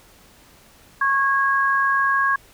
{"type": "tone pair together", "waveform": "sine", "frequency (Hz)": [1097.2, 1644], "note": ["C#6", "G#6"], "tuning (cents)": [-18, -18], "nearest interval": "perfect fifth", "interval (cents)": 700, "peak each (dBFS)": -19, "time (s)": [1.01, 2.36], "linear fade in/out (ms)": 5, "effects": ["pink hiss -51 dBFS RMS until 2.53 s"]}